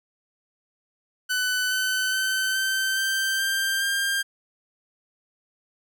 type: tone with pitch steps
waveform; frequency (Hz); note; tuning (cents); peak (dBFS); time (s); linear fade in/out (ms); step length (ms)
sawtooth; 1500 / 1515.7 / 1531.5 / 1547.5 / 1563.7 / 1580 / 1596.6; F#6 / F#6 / G6 / G6 / G6 / G6 / G6; +23 / +41 / -41 / -23 / -5 / +13 / +31; -19; 1.29-4.23; 20; 420
effects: none